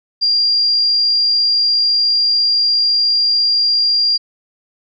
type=tone; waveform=sine; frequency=4781 Hz; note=D8; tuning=30 cents sharp; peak=-11 dBFS; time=0.21-4.18 s; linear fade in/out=20 ms; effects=none